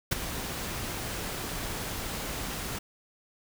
pink noise with ADSR envelope, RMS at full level -24 dBFS, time 0.11-2.79 s, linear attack 11 ms, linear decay 18 ms, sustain -11 dB, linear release 9 ms, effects none

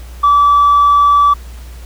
triangle tone with tanh clipping, 1154 Hz, D6, 31 cents flat, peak -6 dBFS, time 0.23-1.34 s, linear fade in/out 10 ms, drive 5 dB, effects added 60 Hz sine -28 dBFS peak until 1.85 s + pink hiss -41 dBFS RMS until 1.85 s

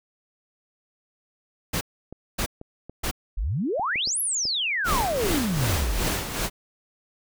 pink noise bursts, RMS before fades -26 dBFS, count 3, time 1.73-3.113 s, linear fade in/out 10 ms, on 81 ms, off 570 ms
clicks, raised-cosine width 2 ms, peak -25 dBFS, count 7, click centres 2.126 / 2.614 / 2.896 / 3.796 / 3.958 / 4.074 / 4.454 s
sine exponential two-way sweep, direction up then down, 37.77 to 11560 to 37.77 Hz, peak -23 dBFS, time 3.37-6.01 s, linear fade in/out 10 ms, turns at 4.2 s
pink noise with tremolo, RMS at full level -25 dBFS, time 4.84-6.5 s, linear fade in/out 50 ms, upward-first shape sine, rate 2.6 Hz, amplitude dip 60%
effects none

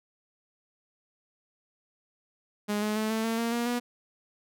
sawtooth tone with pitch steps, 207.7 / 212.3 / 217 / 221.8 / 226.8 / 231.8 / 236.9 / 242.2 Hz, G#3 / G#3 / A3 / A3 / A#3 / A#3 / A#3 / B3, 0 / +38 / -24 / +14 / -47 / -10 / +28 / -34 cents, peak -23 dBFS, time 2.68-3.8 s, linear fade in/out 20 ms, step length 140 ms, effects none

